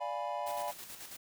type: chord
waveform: triangle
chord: D diminished seventh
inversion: none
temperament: equal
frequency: 587.3 / 698.5 / 830.6 / 987.8 Hz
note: D5 / F5 / Ab5 / Cb6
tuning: 0 / 0 / 0 / 0 cents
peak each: -38 dBFS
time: 0-0.72 s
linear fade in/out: 20 ms
type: noise with tremolo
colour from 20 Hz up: white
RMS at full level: -46 dBFS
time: 0.46-1.17 s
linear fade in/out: 10 ms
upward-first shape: square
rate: 9.2 Hz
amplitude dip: 45%
effects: none